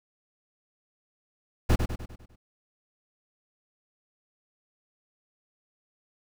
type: noise with echo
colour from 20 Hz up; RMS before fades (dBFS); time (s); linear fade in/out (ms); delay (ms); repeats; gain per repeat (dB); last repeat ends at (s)
brown; -20; 1.69-1.76; 10; 100; 6; -6; 2.36
effects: none